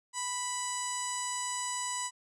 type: tone with low-pass filter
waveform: sawtooth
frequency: 987.8 Hz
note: B5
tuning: in tune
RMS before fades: -35 dBFS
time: 0.13-2.11 s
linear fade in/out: 50 ms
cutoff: 7900 Hz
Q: 8.4
effects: none